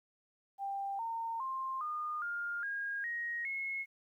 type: tone with pitch steps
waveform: sine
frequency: 791 / 913.9 / 1055.9 / 1219.9 / 1409.4 / 1628.4 / 1881.3 / 2174 Hz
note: G5 / A#5 / C6 / D#6 / F6 / G#6 / A#6 / C#7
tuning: +15 / -35 / +15 / -35 / +15 / -35 / +15 / -34 cents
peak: -35 dBFS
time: 0.58-3.86 s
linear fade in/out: 50 ms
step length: 410 ms
effects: 12-bit